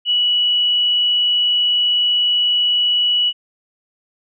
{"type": "tone", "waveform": "sine", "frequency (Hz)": 2939, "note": "F#7", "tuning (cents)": -12, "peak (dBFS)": -13, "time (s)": [0.05, 3.33], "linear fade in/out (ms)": 50, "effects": []}